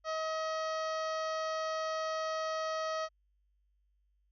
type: harmonic tone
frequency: 635 Hz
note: D#5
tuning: 35 cents sharp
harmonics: 1 / 2 / 3 / 4 / 5 / 6 / 7 / 8 / 9 / 10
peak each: -35 / -37 / -45 / -54 / -50 / -56 / -50 / -54 / -52 / -61 dBFS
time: 0.04-3.09 s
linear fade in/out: 50 ms
effects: added 50 Hz sine -70 dBFS peak until 4.31 s